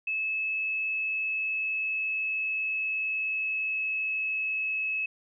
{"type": "tone with pitch glide", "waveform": "sine", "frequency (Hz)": [2600, 2584], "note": ["E7", "E7"], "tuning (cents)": [-24, -35], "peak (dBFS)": -27, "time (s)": [0.07, 5.06], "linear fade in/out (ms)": 5, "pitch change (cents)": -11, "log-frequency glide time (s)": [0.29, 4.84], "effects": []}